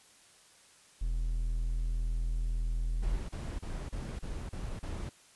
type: tone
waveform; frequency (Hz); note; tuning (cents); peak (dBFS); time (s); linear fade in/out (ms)
triangle; 40.89; E1; -13; -27; 1.01-3.18; 10
type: noise bursts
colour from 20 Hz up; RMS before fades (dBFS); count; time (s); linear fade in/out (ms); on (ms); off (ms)
brown; -38; 7; 3.02-5.096; 10; 270; 31
effects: white hiss -60 dBFS RMS until 5.35 s + resampled to 24000 Hz